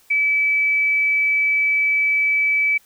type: tone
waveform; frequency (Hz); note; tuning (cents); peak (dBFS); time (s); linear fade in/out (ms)
sine; 2300; D7; -37; -15; 0.1-2.78; 10
effects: white hiss -55 dBFS RMS until 2.85 s